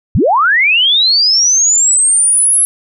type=linear sweep; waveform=sine; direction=up; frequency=58.27 to 11070 Hz; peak=-7 dBFS; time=0.15-2.65 s; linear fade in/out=0 ms; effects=none